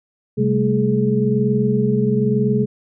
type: tone cluster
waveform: sine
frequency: 131.3 / 198.4 / 219.4 / 421.2 Hz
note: C3 / G3 / A3 / G#4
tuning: +6 / +21 / -5 / +24 cents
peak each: -20 dBFS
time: 0.37-2.66 s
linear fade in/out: 20 ms
effects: none